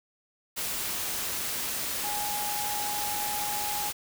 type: tone in noise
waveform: sine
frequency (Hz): 830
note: G#5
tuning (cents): -1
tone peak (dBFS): -33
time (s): 2.03-3.9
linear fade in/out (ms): 20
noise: white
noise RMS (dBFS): -32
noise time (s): 0.56-3.93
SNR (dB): -4
effects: none